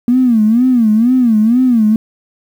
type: tone with vibrato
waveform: triangle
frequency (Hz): 234.3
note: A#3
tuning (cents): +9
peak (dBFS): -3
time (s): 0.08-1.96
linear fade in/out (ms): 2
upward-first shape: sine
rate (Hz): 2.1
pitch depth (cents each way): 170
effects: tanh soft clip ceiling -5 dBFS + 7-bit